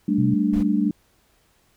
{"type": "chord", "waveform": "sine", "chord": "G suspended second", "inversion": "none", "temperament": "equal", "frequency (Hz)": [196, 220, 293.7], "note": ["G3", "A3", "D4"], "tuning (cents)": [0, 0, 0], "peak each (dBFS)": -22, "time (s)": [0.08, 0.91], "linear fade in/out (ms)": 5}
{"type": "tone", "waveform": "sine", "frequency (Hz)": 129, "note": "C3", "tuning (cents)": -24, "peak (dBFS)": -21, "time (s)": [0.18, 0.34], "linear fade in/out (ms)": 5}
{"type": "noise", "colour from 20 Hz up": "brown", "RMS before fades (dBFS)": -30, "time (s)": [0.53, 0.63], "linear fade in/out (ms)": 5}
{"effects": ["pink hiss -62 dBFS RMS until 1.76 s"]}